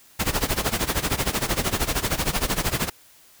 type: noise with tremolo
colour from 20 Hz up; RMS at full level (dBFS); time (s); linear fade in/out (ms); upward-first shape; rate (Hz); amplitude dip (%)
pink; -21; 0.19-2.9; 10; sine; 13; 85
effects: white hiss -53 dBFS RMS until 3.4 s